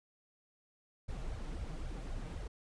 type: noise with flanger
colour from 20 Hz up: brown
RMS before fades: -41 dBFS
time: 1.08-2.48 s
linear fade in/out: 10 ms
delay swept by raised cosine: 1.3 to 6.6 ms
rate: 3.8 Hz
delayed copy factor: +0.95
effects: resampled to 22050 Hz